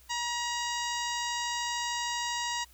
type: harmonic tone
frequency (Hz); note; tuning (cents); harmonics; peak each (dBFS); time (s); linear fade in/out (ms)
953; A#5; +38; 1 / 2 / 3 / 4 / 5 / 6 / 7 / 8; -34 / -37 / -39 / -40 / -41 / -42 / -42 / -43; 0.09-2.65; 20
effects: added 60 Hz sine -58 dBFS peak until 2.73 s + white hiss -60 dBFS RMS until 2.73 s